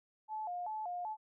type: tone with vibrato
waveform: sine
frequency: 784 Hz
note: G5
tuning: in tune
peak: -37 dBFS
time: 0.28-1.17 s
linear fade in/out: 50 ms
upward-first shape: square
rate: 2.6 Hz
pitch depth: 170 cents each way
effects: none